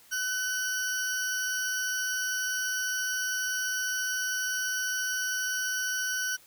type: tone pair together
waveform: 40% pulse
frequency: 1509 / 5697 Hz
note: F#6 / F8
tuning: +34 / +34 cents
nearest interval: octave + major seventh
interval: 2300 cents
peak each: -29 / -33 dBFS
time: 0.11-6.37 s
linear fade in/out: 20 ms
effects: white hiss -57 dBFS RMS until 6.46 s